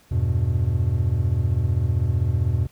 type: chord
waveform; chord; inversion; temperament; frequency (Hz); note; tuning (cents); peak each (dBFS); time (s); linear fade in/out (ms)
triangle; E minor; none; equal with one note detuned; 82.41 / 98 / 122.62; E2 / G2 / B2; 0 / 0 / -12; -21; 0.11-2.67; 10
effects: pink hiss -56 dBFS RMS until 2.71 s